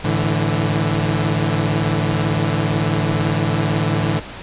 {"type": "chord", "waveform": "sawtooth", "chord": "A suspended fourth", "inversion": "none", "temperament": "equal with one note detuned", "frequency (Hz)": [107.86, 146.83, 164.81], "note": ["A2", "D3", "E3"], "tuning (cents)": [-34, 0, 0], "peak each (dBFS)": -17, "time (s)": [0.04, 4.2], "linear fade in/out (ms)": 10, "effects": ["pink hiss -33 dBFS RMS until 4.42 s", "resampled to 8000 Hz"]}